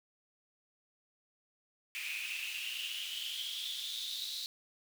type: noise with high-pass filter sweep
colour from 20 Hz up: pink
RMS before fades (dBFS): -40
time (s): 1.95-4.46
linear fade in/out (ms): 0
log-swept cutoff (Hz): 2400 to 4000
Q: 9.2
effects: none